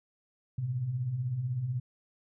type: beating tone pair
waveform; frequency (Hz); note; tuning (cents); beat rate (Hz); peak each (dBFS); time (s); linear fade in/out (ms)
sine; 111.1 / 127.1; A2 / C3; +17 / -50; 16; -39 / -30; 0.58-1.8; 5
effects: none